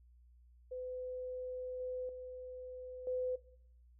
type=tone with level steps; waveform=sine; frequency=506 Hz; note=B4; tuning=42 cents sharp; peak=-40 / -38 / -45 / -34 dBFS; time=0.71-3.36 s; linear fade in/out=10 ms; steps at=1.8 / 2.09 / 3.07 s; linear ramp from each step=2 ms; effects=noise-tail reverb RT60 0.6 s tail -17 dB re dry + added 60 Hz sine -60 dBFS peak until 3.99 s